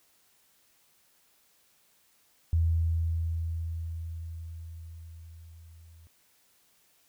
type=tone with level ramp; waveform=sine; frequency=82.41 Hz; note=E2; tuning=in tune; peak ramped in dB=-21 to -51 dBFS; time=2.53-6.07 s; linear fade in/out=0 ms; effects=white hiss -66 dBFS RMS until 7.08 s